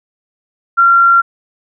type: tone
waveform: sine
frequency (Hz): 1375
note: F6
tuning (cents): -27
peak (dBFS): -5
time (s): 0.77-1.22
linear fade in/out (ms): 20
effects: none